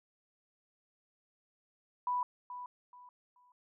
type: tone with echo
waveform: sine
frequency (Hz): 987.8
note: B5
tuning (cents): 0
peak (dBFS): -30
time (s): 2.07-2.23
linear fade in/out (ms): 2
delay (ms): 430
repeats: 3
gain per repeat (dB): -11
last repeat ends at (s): 3.52
effects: none